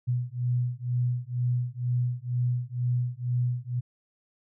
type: beating tone pair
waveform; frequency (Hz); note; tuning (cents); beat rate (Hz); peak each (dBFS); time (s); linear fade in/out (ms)
sine; 122.1 / 124.2; B2 / B2; -19 / +10; 2.1; -28; 0.07-3.81; 20
effects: none